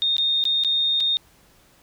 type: tone with dropouts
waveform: sine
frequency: 3677 Hz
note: A#7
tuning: 24 cents flat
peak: -18 dBFS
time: 0.02-1.17 s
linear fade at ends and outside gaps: 0 ms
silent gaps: 0.167-0.182 / 0.44-0.453 / 0.637-0.647 / 1.002-1.006 s
effects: pink hiss -56 dBFS RMS until 1.82 s